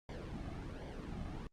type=noise with flanger; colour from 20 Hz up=brown; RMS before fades=-44 dBFS; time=0.09-1.47 s; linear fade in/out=2 ms; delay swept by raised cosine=0.75 to 2.15 ms; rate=1.3 Hz; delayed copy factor=-0.6; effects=low-pass 6000 Hz 12 dB/octave + Opus 48 kbps